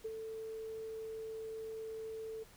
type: tone with ADSR envelope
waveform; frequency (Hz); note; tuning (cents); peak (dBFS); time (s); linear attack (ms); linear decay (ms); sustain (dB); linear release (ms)
sine; 443.1; A4; +12; -36; 0.04-2.44; 14; 36; -5; 16
effects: pink hiss -61 dBFS RMS until 2.56 s